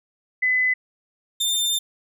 sine / sawtooth tone pair in turn, 2013 / 3597 Hz, B6 / A7, +33 / +37 cents, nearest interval minor seventh, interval 1004 cents, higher second, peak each -17 dBFS, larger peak neither, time 0.42-0.74 / 1.4-1.79 s, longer second, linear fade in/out 10 ms, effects none

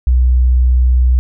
sine tone, 62.4 Hz, B1, 19 cents sharp, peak -7 dBFS, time 0.07-1.19 s, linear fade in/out 0 ms, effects none

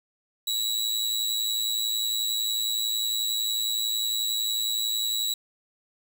sawtooth tone with amplitude modulation, 3898 Hz, B7, 23 cents flat, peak -19 dBFS, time 0.47-5.34 s, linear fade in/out 5 ms, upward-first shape sine, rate 111 Hz, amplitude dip 65%, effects 8-bit

